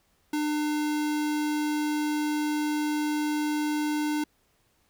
square tone, 300 Hz, D4, 37 cents sharp, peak -26 dBFS, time 0.33-4.24 s, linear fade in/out 5 ms, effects pink hiss -68 dBFS RMS until 4.89 s

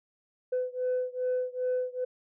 sine beating tone pair, 503 / 505.5 Hz, B4 / B4, +32 / +40 cents, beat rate 2.5 Hz, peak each -29 / -30 dBFS, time 0.52-2.05 s, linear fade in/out 10 ms, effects tanh soft clip ceiling -23 dBFS

